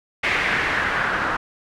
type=noise with low-pass filter sweep; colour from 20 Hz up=white; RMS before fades=-22 dBFS; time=0.23-1.37 s; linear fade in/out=10 ms; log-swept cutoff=2200 to 1400 Hz; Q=2.6; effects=none